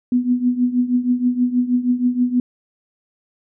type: tone with tremolo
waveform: sine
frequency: 247.2 Hz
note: B3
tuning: 2 cents sharp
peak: -11 dBFS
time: 0.12-2.4 s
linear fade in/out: 2 ms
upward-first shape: triangle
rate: 6.3 Hz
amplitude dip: 85%
effects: none